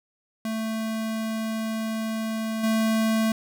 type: tone with level steps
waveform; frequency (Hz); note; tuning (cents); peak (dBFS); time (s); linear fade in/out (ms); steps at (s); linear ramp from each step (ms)
square; 221.5; A3; +12; -27 / -21; 0.45-3.32; 2; 2.63; 10
effects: none